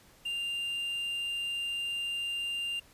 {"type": "tone with quantisation", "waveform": "triangle", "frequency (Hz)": 2794, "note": "F7", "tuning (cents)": 0, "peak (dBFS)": -30, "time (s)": [0.25, 2.8], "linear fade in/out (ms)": 10, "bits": 9, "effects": ["pink hiss -59 dBFS RMS until 2.93 s", "resampled to 32000 Hz"]}